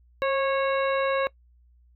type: harmonic tone with a mistuned harmonic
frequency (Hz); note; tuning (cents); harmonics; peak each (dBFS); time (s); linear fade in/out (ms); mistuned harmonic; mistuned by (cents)
549; C#5; -17; 1 / 2 / 3 / 4 / 5 / 7; -23 / -29 / -33 / -35 / -37 / -40; 0.22-1.27; 0; 1; -30
effects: noise-tail reverb RT60 0.1 s tail -22 dB re dry + added 60 Hz sine -55 dBFS peak until 1.95 s